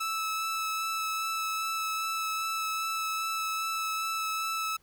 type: tone with vibrato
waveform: sawtooth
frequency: 1309 Hz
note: E6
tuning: 13 cents flat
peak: -26 dBFS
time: 0-4.77 s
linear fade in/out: 10 ms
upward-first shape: sine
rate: 2.5 Hz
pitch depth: 10 cents each way
effects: pink hiss -66 dBFS RMS until 4.82 s